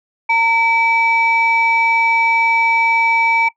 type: tone pair together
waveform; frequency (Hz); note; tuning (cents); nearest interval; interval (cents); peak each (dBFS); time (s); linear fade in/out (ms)
sine; 913 / 2301; A#5 / D7; -36 / -36; octave + major third; 1600; -13; 0.29-3.49; 10
effects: noise-tail reverb RT60 0.1 s tail -20 dB re dry + tanh soft clip ceiling -5 dBFS